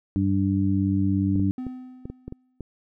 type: harmonic tone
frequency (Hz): 97.2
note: G2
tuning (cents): -14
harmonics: 1 / 2 / 3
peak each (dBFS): -24 / -24 / -24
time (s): 0.16-1.51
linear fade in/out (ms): 0
type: clicks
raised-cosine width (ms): 3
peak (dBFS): -21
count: 8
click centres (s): 1.358 / 1.398 / 1.667 / 2.055 / 2.1 / 2.28 / 2.324 / 2.607
type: tone with exponential decay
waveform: triangle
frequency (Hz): 254.6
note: C4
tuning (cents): -47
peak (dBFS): -26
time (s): 1.58-2.6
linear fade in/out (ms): 2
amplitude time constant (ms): 220
effects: none